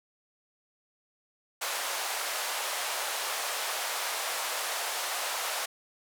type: band-pass noise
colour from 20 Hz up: pink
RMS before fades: -33 dBFS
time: 1.61-5.66 s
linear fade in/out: 10 ms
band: 600 to 14000 Hz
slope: 24 dB/octave
effects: none